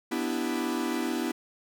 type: chord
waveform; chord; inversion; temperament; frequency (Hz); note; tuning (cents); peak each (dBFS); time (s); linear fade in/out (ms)
45% pulse; E minor seventh; second; equal; 246.9 / 293.7 / 329.6 / 392; B3 / D4 / E4 / G4; 0 / 0 / 0 / 0; -32 / -34 / -32 / -37; 0.11-1.32; 10
effects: none